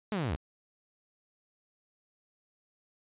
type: linear sweep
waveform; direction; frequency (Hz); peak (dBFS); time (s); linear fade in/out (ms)
sawtooth; down; 222.1 to 54.2; -26; 0.12-0.36; 0
effects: resampled to 8000 Hz